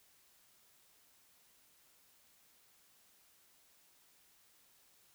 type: silence
effects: white hiss -68 dBFS RMS until 5.14 s